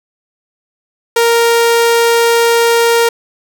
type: tone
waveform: sawtooth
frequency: 465.9 Hz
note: A#4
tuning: 1 cent flat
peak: -4 dBFS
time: 1.16-3.09 s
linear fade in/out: 5 ms
effects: none